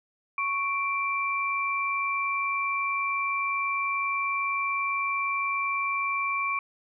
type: tone pair together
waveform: sine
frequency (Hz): 1108.6 / 2349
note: C#6 / D7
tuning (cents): 0 / 0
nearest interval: octave + minor second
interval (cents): 1300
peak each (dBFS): -28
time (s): 0.38-6.59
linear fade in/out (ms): 2
effects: none

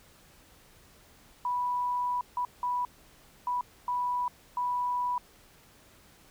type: tone bursts at uneven times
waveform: sine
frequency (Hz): 984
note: B5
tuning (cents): -7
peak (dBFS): -27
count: 6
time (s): 1.45-2.21 / 2.37-2.45 / 2.63-2.85 / 3.47-3.61 / 3.88-4.28 / 4.57-5.18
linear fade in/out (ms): 2
effects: pink hiss -58 dBFS RMS until 6.3 s

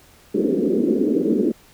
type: band-pass noise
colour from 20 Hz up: pink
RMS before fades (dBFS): -19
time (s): 0.34-1.52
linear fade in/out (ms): 10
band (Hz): 210 to 450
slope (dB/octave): 48
effects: pink hiss -51 dBFS RMS until 1.73 s

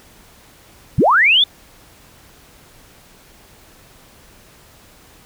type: linear sweep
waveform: sine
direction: up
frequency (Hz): 70.3 to 3588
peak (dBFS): -9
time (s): 0.98-1.44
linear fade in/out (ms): 5
effects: pink hiss -47 dBFS RMS until 5.25 s

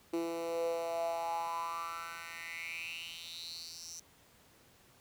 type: tone with high-pass filter sweep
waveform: 10% pulse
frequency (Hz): 167.2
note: E3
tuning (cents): +25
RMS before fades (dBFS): -39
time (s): 0.13-4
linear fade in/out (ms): 5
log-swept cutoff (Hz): 340 to 6000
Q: 6.9
effects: pink hiss -63 dBFS RMS until 5 s + high-pass 60 Hz 12 dB/octave

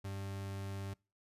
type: tone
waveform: 40% pulse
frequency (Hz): 98.1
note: G2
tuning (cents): +2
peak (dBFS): -39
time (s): 0.04-0.94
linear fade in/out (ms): 10
effects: noise-tail reverb RT60 0.3 s tail -25 dB re dry + resampled to 32000 Hz

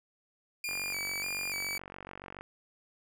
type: tone with vibrato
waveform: sawtooth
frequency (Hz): 2349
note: D7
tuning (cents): 0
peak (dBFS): -30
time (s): 0.64-1.78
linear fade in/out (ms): 2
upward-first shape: square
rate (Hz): 1.7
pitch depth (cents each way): 44
type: click train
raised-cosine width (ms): 0.5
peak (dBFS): -28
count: 82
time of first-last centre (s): 0.69-2.41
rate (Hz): 47.1
effects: none

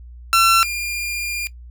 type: tone pair in turn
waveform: sawtooth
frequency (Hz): 1350 / 2405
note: E6 / D7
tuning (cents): +41 / +41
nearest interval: minor seventh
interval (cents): 1000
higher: second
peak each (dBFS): -8 / -19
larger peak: first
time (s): 0.33-0.63 / 0.63-1.47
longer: second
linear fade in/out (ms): 0
effects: noise-tail reverb RT60 0.1 s tail -18 dB re dry + added 60 Hz sine -36 dBFS peak until 1.7 s

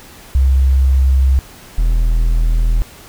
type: tone pair in turn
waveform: sine / triangle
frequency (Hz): 66.3 / 40.78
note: C2 / E1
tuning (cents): +23 / -18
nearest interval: minor sixth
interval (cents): 841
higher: first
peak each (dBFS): -8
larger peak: neither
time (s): 0.35-1.39 / 1.78-2.82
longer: neither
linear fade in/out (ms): 0
effects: pink hiss -39 dBFS RMS until 3.08 s

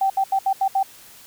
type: tone bursts at uneven times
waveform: sine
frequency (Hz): 777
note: G5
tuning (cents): -16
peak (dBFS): -16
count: 6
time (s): 0.01-0.1 / 0.17-0.24 / 0.32-0.39 / 0.46-0.53 / 0.61-0.68 / 0.75-0.83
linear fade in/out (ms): 5
effects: white hiss -46 dBFS RMS until 1.26 s

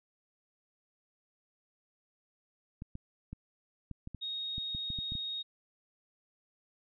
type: clicks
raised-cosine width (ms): 5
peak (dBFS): -29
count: 12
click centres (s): 2.821 / 2.954 / 3.33 / 3.913 / 4.074 / 4.147 / 4.581 / 4.749 / 4.903 / 4.988 / 5.121 / 5.153
type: tone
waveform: sine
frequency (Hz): 3738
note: A#7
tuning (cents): +4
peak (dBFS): -35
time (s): 4.21-5.43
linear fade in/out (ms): 20
effects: none

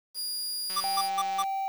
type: tone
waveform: sawtooth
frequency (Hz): 4844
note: D#8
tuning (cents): -47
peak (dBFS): -28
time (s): 0.14-1.1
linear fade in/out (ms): 50
type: click train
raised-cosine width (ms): 0.2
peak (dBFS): -25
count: 140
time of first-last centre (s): 0.7-1.439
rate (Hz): 188
type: tone bursts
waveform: square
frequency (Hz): 1174.7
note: D6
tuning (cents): 0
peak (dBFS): -26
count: 4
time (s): 0.76-1.428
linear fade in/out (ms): 10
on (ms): 47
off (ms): 160
type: tone with pitch glide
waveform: triangle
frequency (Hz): 784 to 777.7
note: G5 to G5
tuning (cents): 0 to -14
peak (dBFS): -26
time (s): 0.84-1.68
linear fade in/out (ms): 0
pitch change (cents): -14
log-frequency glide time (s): 1.25-1.5
effects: 8-bit

